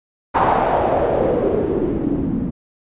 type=noise with low-pass filter sweep; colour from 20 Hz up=white; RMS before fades=-18 dBFS; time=0.34-2.51 s; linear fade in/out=20 ms; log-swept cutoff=970 to 220 Hz; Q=3.1; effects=resampled to 8000 Hz